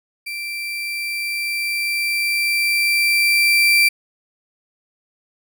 35% pulse tone with level ramp, 2349 Hz, D7, in tune, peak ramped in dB -24 to -9 dBFS, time 0.26-3.89 s, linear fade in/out 10 ms, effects none

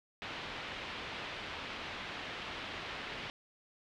white low-pass noise, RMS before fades -43 dBFS, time 0.22-3.3 s, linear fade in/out 0 ms, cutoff 3400 Hz, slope 24 dB/octave, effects none

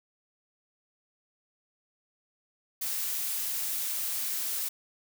blue noise, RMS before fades -32 dBFS, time 2.81-4.69 s, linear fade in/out 10 ms, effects none

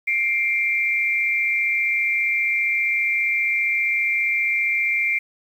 sine tone pair together, 2114 / 2349 Hz, C7 / D7, +17 / 0 cents, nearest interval major second, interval 183 cents, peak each -21 dBFS, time 0.07-5.19 s, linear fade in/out 10 ms, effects 8-bit

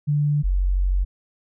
sine tone pair in turn, 146.83 / 46.25 Hz, D3 / F#1, 0 / 0 cents, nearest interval octave + minor sixth, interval 2000 cents, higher first, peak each -17 dBFS, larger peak neither, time 0.07-0.43 / 0.43-1.05 s, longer second, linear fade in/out 20 ms, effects none

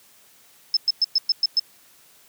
sine tone bursts, 5230 Hz, E8, 15 cents flat, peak -15 dBFS, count 7, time 0.74-1.596 s, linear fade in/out 2 ms, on 28 ms, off 110 ms, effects white hiss -54 dBFS RMS until 2.28 s + high-pass 80 Hz 12 dB/octave

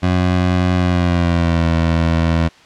20% pulse tone with pitch glide, 90.5 to 82.51 Hz, F#2 to E2, -38 to +2 cents, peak -8 dBFS, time 0.02-2.49 s, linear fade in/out 20 ms, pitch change -160 cents, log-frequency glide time 0.77-1.68 s, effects white hiss -45 dBFS RMS until 2.65 s + low-pass 4000 Hz 12 dB/octave

